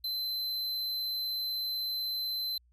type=tone; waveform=square; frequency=4068 Hz; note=C8; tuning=50 cents flat; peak=-32 dBFS; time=0.04-2.58 s; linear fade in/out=5 ms; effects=added 60 Hz sine -62 dBFS peak until 2.72 s